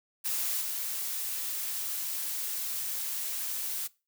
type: noise with level steps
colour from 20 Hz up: blue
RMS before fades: -31 / -34 dBFS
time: 0.24-3.88 s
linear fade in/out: 20 ms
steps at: 0.6 s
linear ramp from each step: 20 ms
effects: noise-tail reverb RT60 0.3 s tail -22 dB re dry